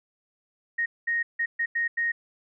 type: tone bursts at uneven times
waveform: sine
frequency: 1864.7 Hz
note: A#6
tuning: in tune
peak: -23 dBFS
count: 6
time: 0.78-0.86 / 1.07-1.23 / 1.39-1.46 / 1.59-1.66 / 1.75-1.88 / 1.97-2.12 s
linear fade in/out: 10 ms
effects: none